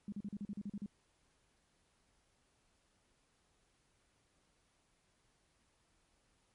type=tone bursts; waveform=sine; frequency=203.4 Hz; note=G#3; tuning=36 cents flat; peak=-39 dBFS; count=10; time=0.08-0.861 s; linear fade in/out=2 ms; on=43 ms; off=39 ms; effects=pink hiss -75 dBFS RMS until 6.54 s + MP3 48 kbps